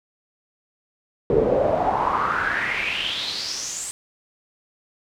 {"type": "noise with band-pass filter sweep", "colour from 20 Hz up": "brown", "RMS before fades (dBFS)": -23, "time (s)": [1.3, 3.91], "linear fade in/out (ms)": 0, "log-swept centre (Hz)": [400, 8300], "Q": 6.3, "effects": []}